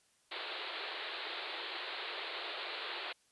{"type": "band-pass noise", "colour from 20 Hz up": "white", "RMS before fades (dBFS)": -42, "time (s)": [0.31, 3.13], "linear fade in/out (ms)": 10, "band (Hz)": [330, 4300], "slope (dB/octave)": 96, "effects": ["white hiss -71 dBFS RMS until 3.31 s", "resampled to 24000 Hz"]}